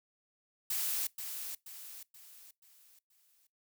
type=noise with echo; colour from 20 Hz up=blue; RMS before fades=-34 dBFS; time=0.7-1.07 s; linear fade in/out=5 ms; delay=480 ms; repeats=5; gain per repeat=-7 dB; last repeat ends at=3.47 s; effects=noise-tail reverb RT60 0.2 s tail -22 dB re dry